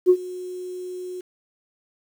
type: tone with ADSR envelope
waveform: sine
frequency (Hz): 364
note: F#4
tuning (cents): -28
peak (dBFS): -8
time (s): 0.06-1.21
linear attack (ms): 36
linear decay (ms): 66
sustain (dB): -22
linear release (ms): 8
effects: tanh soft clip ceiling -5 dBFS + 8-bit